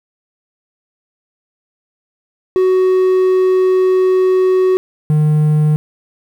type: tone pair in turn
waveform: triangle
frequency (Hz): 372.5 / 152.16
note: F#4 / D#3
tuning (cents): +12 / -38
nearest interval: octave + minor third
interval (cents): 1550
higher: first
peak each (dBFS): -7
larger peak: neither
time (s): 2.56-4.77 / 5.1-5.76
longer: first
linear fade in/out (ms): 0
effects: 7-bit